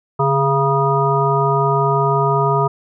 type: harmonic tone with a mistuned harmonic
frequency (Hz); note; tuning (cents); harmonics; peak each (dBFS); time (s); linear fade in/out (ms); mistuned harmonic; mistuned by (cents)
137.2; C#3; -17; 1 / 3 / 5 / 7 / 9; -18 / -19 / -22 / -19 / -20; 0.19-2.68; 10; 1; +50
effects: none